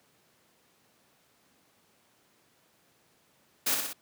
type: noise with echo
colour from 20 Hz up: white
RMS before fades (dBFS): -27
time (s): 3.66-3.75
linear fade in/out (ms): 10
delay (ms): 61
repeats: 3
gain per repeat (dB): -4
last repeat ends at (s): 3.933
effects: pink hiss -66 dBFS RMS until 4.01 s + high-pass 150 Hz 12 dB/octave

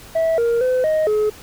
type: tone with pitch steps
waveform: sine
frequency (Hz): 652 / 467.6 / 509 / 624 / 425.4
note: E5 / A#4 / C5 / D#5 / G#4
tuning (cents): -19 / +5 / -48 / +5 / +42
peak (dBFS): -12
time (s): 0.15-1.3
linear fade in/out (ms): 10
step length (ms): 230
effects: tanh soft clip ceiling -14 dBFS + pink hiss -41 dBFS RMS until 1.42 s

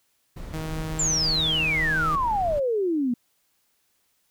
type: noise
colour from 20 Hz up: brown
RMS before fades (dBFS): -34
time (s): 0.36-2.6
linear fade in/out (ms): 10
type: tone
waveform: sawtooth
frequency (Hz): 158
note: D#3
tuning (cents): +27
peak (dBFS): -26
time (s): 0.53-2.16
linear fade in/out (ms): 10
type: exponential sweep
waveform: sine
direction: down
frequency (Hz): 7440 to 231.8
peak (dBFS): -21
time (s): 0.99-3.14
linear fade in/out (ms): 5
effects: white hiss -69 dBFS RMS until 4.3 s

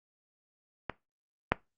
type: clicks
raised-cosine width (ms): 0.5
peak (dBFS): -17 / -7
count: 2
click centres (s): 0.897 / 1.52
effects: noise-tail reverb RT60 0.2 s tail -20 dB re dry + Opus 48 kbps

